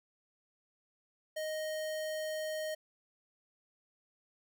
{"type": "tone", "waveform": "square", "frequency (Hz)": 622.3, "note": "D#5", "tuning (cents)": 0, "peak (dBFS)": -36, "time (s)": [1.36, 2.75], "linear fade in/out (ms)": 10, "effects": []}